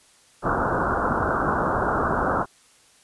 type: low-pass noise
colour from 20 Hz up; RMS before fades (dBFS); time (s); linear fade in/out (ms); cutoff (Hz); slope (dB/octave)
white; -23; 0.42-2.46; 50; 1500; 96
effects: white hiss -56 dBFS RMS until 3.03 s + resampled to 24000 Hz